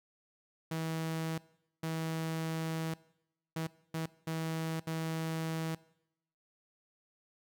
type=tone bursts at uneven times; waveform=sawtooth; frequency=161.5 Hz; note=E3; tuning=35 cents flat; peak=-30 dBFS; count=6; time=0.71-1.38 / 1.83-2.94 / 3.56-3.67 / 3.94-4.06 / 4.27-4.8 / 4.87-5.75 s; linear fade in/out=5 ms; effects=noise-tail reverb RT60 0.8 s tail -21 dB re dry